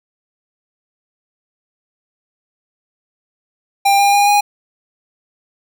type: tone with pitch steps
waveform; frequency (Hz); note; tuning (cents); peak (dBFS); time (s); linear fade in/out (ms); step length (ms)
square; 796 / 804.3 / 812.7 / 821.2; G5 / G5 / G#5 / G#5; +26 / +44 / -38 / -20; -10; 3.85-4.41; 10; 140
effects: none